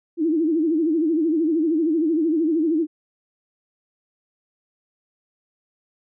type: tone with vibrato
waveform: sine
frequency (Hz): 319.9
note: D#4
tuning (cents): +48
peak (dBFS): -17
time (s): 0.17-2.87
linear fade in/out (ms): 50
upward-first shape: sine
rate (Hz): 13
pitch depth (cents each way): 120
effects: none